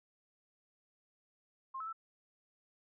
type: tone with pitch steps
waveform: sine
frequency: 1062 / 1301 / 1326 Hz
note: C6 / E6 / E6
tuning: +25 / -23 / +10 cents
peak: -39 dBFS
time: 1.74-1.929 s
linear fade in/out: 10 ms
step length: 63 ms
effects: none